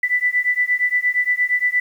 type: beating tone pair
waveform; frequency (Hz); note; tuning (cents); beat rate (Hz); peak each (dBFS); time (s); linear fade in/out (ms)
sine; 1979 / 1987.6; B6 / B6; +3 / +11; 8.6; -19; 0.03-1.8; 5
effects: 8-bit